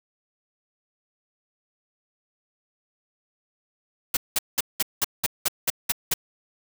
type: noise bursts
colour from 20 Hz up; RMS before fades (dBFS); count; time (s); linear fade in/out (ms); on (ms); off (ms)
white; -22; 10; 4.14-6.14; 5; 29; 190
effects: none